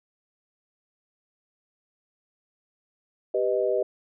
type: chord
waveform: sine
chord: G augmented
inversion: none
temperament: equal with one note detuned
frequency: 392 / 495.9 / 622.3 Hz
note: G4 / B4 / D#5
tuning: 0 / +7 / 0 cents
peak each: -26 dBFS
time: 3.34-3.83 s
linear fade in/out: 5 ms
effects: none